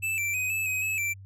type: tone with pitch steps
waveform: square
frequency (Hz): 2636 / 2345 / 2510 / 2614 / 2524 / 2589 / 2345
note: E7 / D7 / D#7 / E7 / D#7 / E7 / D7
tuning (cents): -1 / -3 / +15 / -15 / +24 / -32 / -3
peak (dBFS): -27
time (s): 0.02-1.14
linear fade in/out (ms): 20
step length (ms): 160
effects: added 97 Hz sine -43 dBFS peak until 1.25 s